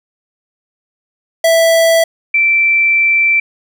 square / sine tone pair in turn, 659.3 / 2338 Hz, E5 / D7, 0 / -8 cents, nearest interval octave + minor seventh, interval 2192 cents, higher second, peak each -8 dBFS, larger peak neither, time 1.44-2.04 / 2.34-3.4 s, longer second, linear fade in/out 5 ms, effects none

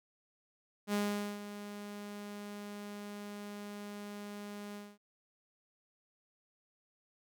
sawtooth tone with ADSR envelope, 205.4 Hz, G#3, 19 cents flat, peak -26 dBFS, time 0.87-4.98 s, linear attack 65 ms, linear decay 450 ms, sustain -13 dB, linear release 230 ms, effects none

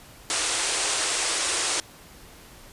white band-pass noise, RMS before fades -26 dBFS, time 0.3-1.8 s, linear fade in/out 0 ms, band 300 to 9600 Hz, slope 96 dB/octave, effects pink hiss -48 dBFS RMS until 2.72 s + resampled to 32000 Hz

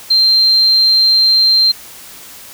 sine tone, 4156 Hz, C8, 12 cents flat, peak -7 dBFS, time 0.1-1.72 s, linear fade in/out 10 ms, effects white hiss -35 dBFS RMS until 2.53 s

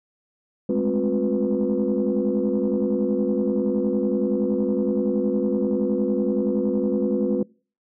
sine tone cluster, 204.3 / 215 / 263.8 / 356 / 496 Hz, G#3 / A3 / C4 / F4 / B4, -28 / -40 / +14 / +33 / +7 cents, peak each -25 dBFS, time 0.69-7.43 s, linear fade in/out 5 ms, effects noise-tail reverb RT60 0.4 s tail -26 dB re dry + tanh soft clip ceiling -12 dBFS

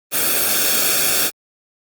white noise with comb filter, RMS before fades -17 dBFS, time 0.11-1.31 s, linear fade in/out 50 ms, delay 1 ms, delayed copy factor -0.7, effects Opus 32 kbps

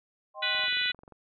sine chord, C minor, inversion first, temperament equal with one note detuned, 622.3 / 784 / 1050.7 Hz, Eb5 / G5 / C6, 0 / 0 / +7 cents, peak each -41 / -42 / -40 dBFS, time 0.34-0.69 s, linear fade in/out 50 ms
harmonic tone, 493.9 Hz, B4, in tune, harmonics 3 / 4 / 5 / 6 / 7 / 8, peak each -33 / -33 / -33 / -33 / -33 / -33 dBFS, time 0.42-0.92 s, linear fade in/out 10 ms
click train, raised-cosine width 1 ms, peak -36 dBFS, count 14, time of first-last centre 0.55-1.123 s, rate 22.7 Hz
effects none

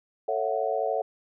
sine chord, F# minor seventh, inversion first, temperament just, 444 / 555 / 666 / 740 Hz, A4 / C#5 / E5 / F#5, +16 / +2 / +18 / 0 cents, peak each -30 dBFS, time 0.28-1.02 s, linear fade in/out 5 ms, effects none

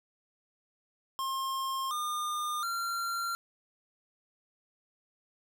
square tone with pitch steps, 1067 / 1211.6 / 1375.8 Hz, C6 / D#6 / F6, +34 / -46 / -26 cents, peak -32 dBFS, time 1.19-3.35 s, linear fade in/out 0 ms, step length 720 ms, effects none

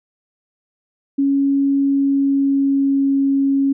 sine tone with pitch glide, 277.2 to 274.8 Hz, C#4 to C#4, 0 to -15 cents, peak -13 dBFS, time 1.18-3.73 s, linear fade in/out 10 ms, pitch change -15 cents, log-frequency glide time 1.79-3.2 s, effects none

